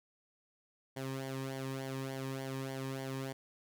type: tone with flanger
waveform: sawtooth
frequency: 133.6 Hz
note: C3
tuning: 36 cents sharp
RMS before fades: -40 dBFS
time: 0.96-3.33 s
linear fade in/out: 10 ms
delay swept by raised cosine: 0.77 to 1.45 ms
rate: 3.4 Hz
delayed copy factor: -0.7
effects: none

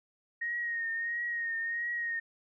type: tone with vibrato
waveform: sine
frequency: 1864.7 Hz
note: A#6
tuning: in tune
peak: -31 dBFS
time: 0.41-2.2 s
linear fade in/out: 10 ms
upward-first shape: triangle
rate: 1.5 Hz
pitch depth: 44 cents each way
effects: none

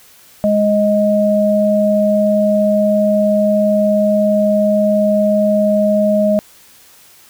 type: tone pair together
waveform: sine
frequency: 207.7 / 624.7 Hz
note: G#3 / D#5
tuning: 0 / +7 cents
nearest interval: octave + perfect fifth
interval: 1907 cents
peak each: -14 / -12 dBFS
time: 0.44-6.39 s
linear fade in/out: 0 ms
effects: white hiss -45 dBFS RMS until 7.29 s

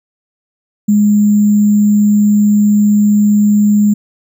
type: tone with sample-and-hold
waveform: sine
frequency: 207.7 Hz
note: G#3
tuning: in tune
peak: -6 dBFS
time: 0.88-3.94 s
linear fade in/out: 10 ms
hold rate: 7350 Hz
effects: none

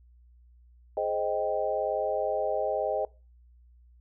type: chord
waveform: sine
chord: Ab major seventh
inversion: none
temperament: equal with one note detuned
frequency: 421.1 / 523.3 / 622.3 / 784 Hz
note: Ab4 / C5 / Eb5 / G5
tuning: +24 / 0 / 0 / 0 cents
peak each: -33 / -32 / -29 / -33 dBFS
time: 0.97-3.05 s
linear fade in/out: 2 ms
effects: noise-tail reverb RT60 0.3 s tail -22 dB re dry + added 60 Hz sine -54 dBFS peak until 4 s

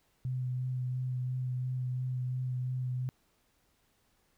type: tone with vibrato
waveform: sine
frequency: 127 Hz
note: B2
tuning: 49 cents sharp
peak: -31 dBFS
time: 0.25-3.09 s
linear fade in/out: 0 ms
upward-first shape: sine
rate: 2.9 Hz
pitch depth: 15 cents each way
effects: pink hiss -72 dBFS RMS until 4.37 s

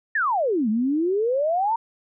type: exponential two-way sweep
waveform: sine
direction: down then up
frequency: 1852 to 207.7 to 942 Hz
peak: -19 dBFS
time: 0.15-1.76 s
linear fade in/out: 5 ms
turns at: 0.69 s
effects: none

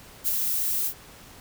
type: noise with ADSR envelope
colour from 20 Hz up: violet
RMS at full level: -22 dBFS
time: 0.24-0.94 s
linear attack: 39 ms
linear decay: 15 ms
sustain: -4 dB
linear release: 78 ms
effects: pink hiss -48 dBFS RMS until 1.4 s

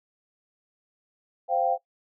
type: chord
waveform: sine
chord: C suspended fourth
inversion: none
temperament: equal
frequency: 523.3 / 698.5 / 784 Hz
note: C5 / F5 / G5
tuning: 0 / 0 / 0 cents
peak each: -28 / -25 / -25 dBFS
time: 1.48-1.78 s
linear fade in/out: 50 ms
effects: noise-tail reverb RT60 0.1 s tail -17 dB re dry

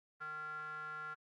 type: tone with band-pass filter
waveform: square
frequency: 153.6 Hz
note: D#3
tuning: 22 cents flat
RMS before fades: -45 dBFS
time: 0.2-1.15 s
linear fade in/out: 20 ms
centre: 1400 Hz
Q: 8.6
effects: Opus 32 kbps

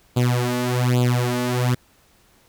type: tone with flanger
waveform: sawtooth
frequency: 123.47 Hz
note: B2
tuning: in tune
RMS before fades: -20 dBFS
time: 0.16-1.75 s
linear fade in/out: 10 ms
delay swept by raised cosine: 0.26 to 3.46 ms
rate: 1.2 Hz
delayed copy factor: +1
effects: pink hiss -57 dBFS RMS until 2.48 s

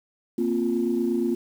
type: chord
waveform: sine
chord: Bb suspended second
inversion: none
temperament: equal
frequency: 233.1 / 261.6 / 349.2 Hz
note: Bb3 / C4 / F4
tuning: 0 / 0 / 0 cents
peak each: -25 / -27 / -24 dBFS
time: 0.38-1.35 s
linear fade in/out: 5 ms
effects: tanh soft clip ceiling -13 dBFS + 8-bit

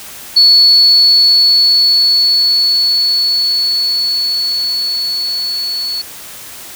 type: tone with level ramp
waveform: sine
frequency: 4415 Hz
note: C#8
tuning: 8 cents flat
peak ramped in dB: -3 to -16 dBFS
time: 0.36-6.02 s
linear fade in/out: 10 ms
effects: white hiss -31 dBFS RMS until 6.75 s

